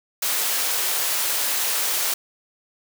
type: high-pass noise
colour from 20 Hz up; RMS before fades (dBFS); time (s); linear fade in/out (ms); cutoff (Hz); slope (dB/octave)
white; -23; 0.22-2.14; 5; 460; 12
effects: none